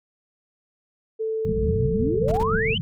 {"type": "tone with pitch glide", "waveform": "sine", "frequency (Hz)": [441.6, 444.4], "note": ["A4", "A4"], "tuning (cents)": [6, 17], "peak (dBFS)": -23, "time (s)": [1.19, 2.75], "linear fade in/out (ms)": 20, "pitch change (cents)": 11, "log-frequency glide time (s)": [1.86, 2.41]}
{"type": "low-pass noise", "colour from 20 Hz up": "white", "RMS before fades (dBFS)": -27, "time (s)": [1.45, 2.81], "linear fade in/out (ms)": 0, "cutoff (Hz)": 220, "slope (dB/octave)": 96}
{"type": "exponential sweep", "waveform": "sine", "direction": "up", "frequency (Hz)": [50.2, 3149], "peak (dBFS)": -23, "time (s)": [1.56, 2.78], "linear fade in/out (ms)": 5}
{"type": "noise bursts", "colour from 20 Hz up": "brown", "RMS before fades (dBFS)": -27, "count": 3, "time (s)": [2.28, 2.432], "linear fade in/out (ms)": 2, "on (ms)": 36, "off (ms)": 22}
{"effects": []}